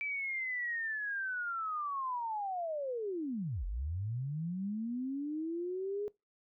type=linear two-way sweep; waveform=sine; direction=down then up; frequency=2327 to 41.81 to 420.5 Hz; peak=-34 dBFS; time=0.01-6.08 s; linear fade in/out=0 ms; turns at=3.65 s; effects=noise-tail reverb RT60 0.2 s tail -22 dB re dry